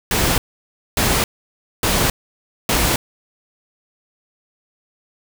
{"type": "noise bursts", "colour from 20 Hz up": "pink", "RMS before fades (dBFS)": -17, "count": 4, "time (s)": [0.11, 2.96], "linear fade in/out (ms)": 2, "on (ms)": 270, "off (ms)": 590, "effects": []}